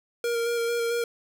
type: tone with vibrato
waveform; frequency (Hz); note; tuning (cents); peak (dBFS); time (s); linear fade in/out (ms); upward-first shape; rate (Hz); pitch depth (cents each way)
square; 468.6; A#4; +9; -25; 0.24-1.04; 2; square; 4.5; 14
effects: none